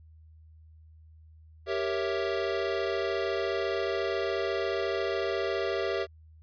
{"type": "chord", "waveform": "square", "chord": "G diminished seventh", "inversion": "none", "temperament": "equal", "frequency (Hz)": [392, 466.2, 554.4, 659.3], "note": ["G4", "Bb4", "Db5", "Fb5"], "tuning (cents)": [0, 0, 0, 0], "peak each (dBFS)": [-32, -35, -36, -35], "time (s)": [1.66, 6.07], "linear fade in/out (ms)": 50, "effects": ["added 79 Hz sine -51 dBFS peak until 6.42 s", "resampled to 11025 Hz"]}